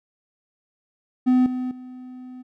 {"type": "tone with level steps", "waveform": "triangle", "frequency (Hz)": 253.2, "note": "B3", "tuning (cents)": 43, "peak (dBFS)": [-12, -22, -34], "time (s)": [1.26, 2.43], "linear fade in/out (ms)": 20, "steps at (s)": [1.46, 1.71], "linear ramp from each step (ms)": 2, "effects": []}